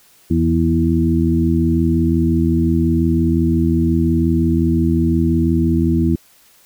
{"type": "harmonic tone with a mistuned harmonic", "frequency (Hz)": 82.41, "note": "E2", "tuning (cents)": 0, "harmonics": [1, 2, 3, 4], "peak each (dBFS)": [-18, -18, -18, -18], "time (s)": [0.3, 6.16], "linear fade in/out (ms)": 10, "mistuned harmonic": 3, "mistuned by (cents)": -23, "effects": ["white hiss -51 dBFS RMS until 6.65 s"]}